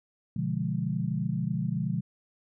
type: chord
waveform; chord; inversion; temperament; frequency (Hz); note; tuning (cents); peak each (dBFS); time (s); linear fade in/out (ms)
sine; B diminished seventh; none; equal; 123.47 / 146.83 / 174.61 / 207.7; B2 / D3 / F3 / Ab3; 0 / 0 / 0 / 0; -33 / -32 / -31 / -34; 0.36-2.01; 5
effects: none